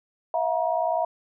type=tone cluster; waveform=sine; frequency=652 / 712 / 950 Hz; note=E5 / F5 / A#5; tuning=-19 / +33 / +33 cents; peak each=-25 / -26 / -28 dBFS; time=0.34-1.05 s; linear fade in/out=2 ms; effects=none